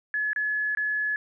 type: tone with dropouts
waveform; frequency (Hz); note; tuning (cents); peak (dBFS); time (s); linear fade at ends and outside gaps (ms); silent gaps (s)
sine; 1705; G#6; +45; -24; 0.14-1.16; 1; 0.332-0.361 / 0.75-0.772
effects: none